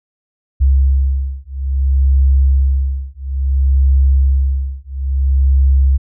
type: beating tone pair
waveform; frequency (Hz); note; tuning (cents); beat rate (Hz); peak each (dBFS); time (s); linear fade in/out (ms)
sine; 67.1 / 67.69; C2 / C#2; +44 / -41; 0.59; -13; 0.6-5.98; 20
effects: none